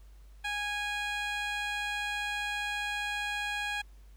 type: tone with band-pass filter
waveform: 15% pulse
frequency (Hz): 825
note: G#5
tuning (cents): -12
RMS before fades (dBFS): -34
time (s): 0.44-3.82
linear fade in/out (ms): 10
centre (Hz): 2100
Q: 0.57
effects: added 50 Hz sine -50 dBFS peak until 4.16 s + pink hiss -67 dBFS RMS until 4.16 s

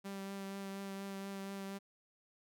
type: tone with vibrato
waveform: sawtooth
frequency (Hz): 196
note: G3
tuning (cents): 0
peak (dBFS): -38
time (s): 0.04-1.79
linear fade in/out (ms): 20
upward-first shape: triangle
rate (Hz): 4.2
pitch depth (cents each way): 16
effects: none

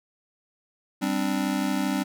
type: chord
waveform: square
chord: G suspended fourth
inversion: none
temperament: just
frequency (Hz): 196 / 261.3 / 294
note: G3 / C4 / D4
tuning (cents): 0 / -2 / +2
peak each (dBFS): -29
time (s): 1.01-2.04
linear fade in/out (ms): 20
effects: none

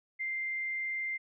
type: tone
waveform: sine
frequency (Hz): 2093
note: C7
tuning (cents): 0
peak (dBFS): -32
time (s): 0.19-1.18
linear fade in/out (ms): 20
effects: none

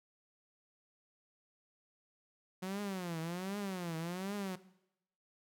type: tone with vibrato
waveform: sawtooth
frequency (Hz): 181.9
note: F#3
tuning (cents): -29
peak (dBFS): -34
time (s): 2.62-4.56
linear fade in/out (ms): 10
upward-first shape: triangle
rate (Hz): 1.3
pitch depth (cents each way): 230
effects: noise-tail reverb RT60 0.8 s tail -17 dB re dry

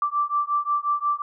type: beating tone pair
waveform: sine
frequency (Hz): 1168 / 1173.6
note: D6 / D6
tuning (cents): -10 / -2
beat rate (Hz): 5.6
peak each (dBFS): -24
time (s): 0.02-1.22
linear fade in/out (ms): 2
effects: none

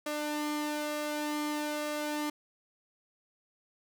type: tone with flanger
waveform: sawtooth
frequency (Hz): 298.8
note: D4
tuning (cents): +30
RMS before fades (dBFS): -34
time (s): 0.06-2.3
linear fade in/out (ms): 5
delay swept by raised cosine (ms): 1.8 to 2.42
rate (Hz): 1.1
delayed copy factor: +0.5
effects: none

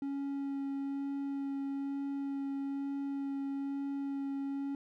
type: tone with vibrato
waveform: triangle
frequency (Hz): 277.2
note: C#4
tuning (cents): 0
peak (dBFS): -32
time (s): 0.02-4.75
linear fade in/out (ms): 2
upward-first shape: sine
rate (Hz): 1.1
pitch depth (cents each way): 9
effects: none

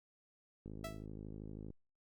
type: click train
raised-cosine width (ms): 3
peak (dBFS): -35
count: 56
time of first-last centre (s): 0.66-1.704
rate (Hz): 52.7
type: tone with exponential decay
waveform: sawtooth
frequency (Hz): 659.3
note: E5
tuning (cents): 0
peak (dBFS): -36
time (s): 0.84-1.06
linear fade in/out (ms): 5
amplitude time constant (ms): 47
effects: Opus 48 kbps

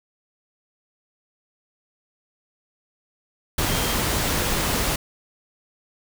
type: tone in noise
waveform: sine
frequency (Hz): 3188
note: G7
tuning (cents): +28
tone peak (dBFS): -34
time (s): 3.68-3.94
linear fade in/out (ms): 5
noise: pink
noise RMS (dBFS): -23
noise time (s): 3.58-4.96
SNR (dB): -14
effects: none

